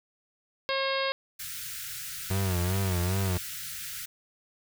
harmonic tone, 540 Hz, C#5, 45 cents flat, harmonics 1 / 2 / 3 / 4 / 5 / 6 / 7 / 8 / 9, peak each -30 / -33 / -35 / -36 / -37 / -38 / -38 / -39 / -40 dBFS, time 0.69-1.12 s, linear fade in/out 0 ms
white band-stop noise, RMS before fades -38 dBFS, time 1.39-4.06 s, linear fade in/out 10 ms, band 170 to 1300 Hz, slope 96 dB/octave
35% pulse tone with vibrato, 92.4 Hz, F#2, 2 cents flat, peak -24 dBFS, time 2.3-3.38 s, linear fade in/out 10 ms, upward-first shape sine, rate 2.5 Hz, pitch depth 99 cents each way
effects none

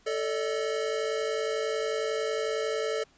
square tone cluster, 441.4 / 576 / 627 Hz, A4 / D5 / D#5, +5 / -34 / +13 cents, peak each -30 / -35 / -37 dBFS, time 0.06-3.04 s, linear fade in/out 10 ms, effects pink hiss -62 dBFS RMS until 3.17 s + resampled to 16000 Hz

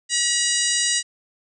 harmonic tone with a mistuned harmonic, 962 Hz, B5, 46 cents flat, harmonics 2 / 3 / 4 / 5 / 6 / 7 / 8 / 9, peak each -27 / -27 / -27 / -27 / -27 / -27 / -27 / -27 dBFS, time 0.09-1.03 s, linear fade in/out 50 ms, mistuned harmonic 9, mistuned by -15 cents, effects none

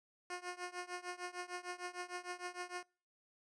10% pulse tone with tremolo, 357.7 Hz, F4, 41 cents sharp, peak -31 dBFS, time 0.3-2.83 s, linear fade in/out 2 ms, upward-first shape triangle, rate 6.6 Hz, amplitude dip 95%, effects noise-tail reverb RT60 0.4 s tail -26 dB re dry + resampled to 22050 Hz

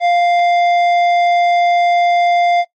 triangle tone with tanh clipping, 698.5 Hz, F5, in tune, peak -12 dBFS, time 0-2.65 s, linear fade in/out 50 ms, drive 15 dB, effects noise-tail reverb RT60 0.1 s tail -18 dB re dry + Opus 24 kbps

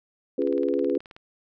sine chord, C# dominant seventh, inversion none, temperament just, 277.2 / 346.5 / 415.8 / 498.9 Hz, C#4 / E#4 / G#4 / B4, 0 / -14 / +2 / +17 cents, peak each -27 dBFS, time 0.38-0.98 s, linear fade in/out 5 ms
click train, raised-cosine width 0.3 ms, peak -29 dBFS, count 15, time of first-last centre 0.42-1.165 s, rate 18.8 Hz
effects none

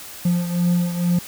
triangle beating tone pair, 174.61 / 176.81 Hz, F3 / F3, 0 / +22 cents, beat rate 2.2 Hz, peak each -16 / -22 dBFS, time 0.25-1.19 s, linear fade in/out 5 ms, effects white hiss -37 dBFS RMS until 1.27 s

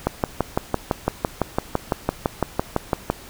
click train, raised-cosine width 1 ms, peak -4 dBFS, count 19, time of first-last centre 0.07-3.1 s, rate 5.94 Hz, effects pink hiss -42 dBFS RMS until 3.29 s

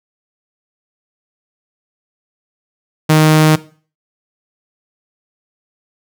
sawtooth tone, 155.56 Hz, D#3, in tune, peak -3 dBFS, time 3.09-3.56 s, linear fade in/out 10 ms, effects noise-tail reverb RT60 0.4 s tail -18 dB re dry

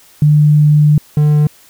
sine / triangle tone pair in turn, 149.6 / 149.6 Hz, D3 / D3, +32 / +32 cents, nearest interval unison, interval 0 cents, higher neither, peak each -5 dBFS, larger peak neither, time 0.22-0.98 / 1.17-1.47 s, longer first, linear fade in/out 2 ms, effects white hiss -45 dBFS RMS until 1.69 s

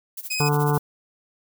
violet noise with tremolo, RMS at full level -32 dBFS, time 0.17-0.79 s, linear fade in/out 5 ms, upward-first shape sine, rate 14 Hz, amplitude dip 85%
20% pulse tone, 2518 Hz, D#7, 20 cents sharp, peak -20 dBFS, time 0.3-0.49 s, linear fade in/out 10 ms
harmonic tone, 146.83 Hz, D3, in tune, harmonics 1 / 2 / 3 / 5 / 6 / 7 / 8 / 9 / 10, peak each -20 / -31 / -25 / -31 / -28 / -31 / -33 / -40 / -36 dBFS, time 0.4-0.78 s, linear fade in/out 2 ms
effects none

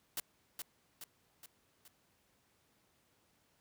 white noise with echo, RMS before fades -38 dBFS, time 0.17-0.2 s, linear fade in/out 2 ms, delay 420 ms, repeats 4, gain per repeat -5 dB, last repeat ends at 1.88 s, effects pink hiss -73 dBFS RMS until 3.6 s + high-pass 80 Hz 12 dB/octave

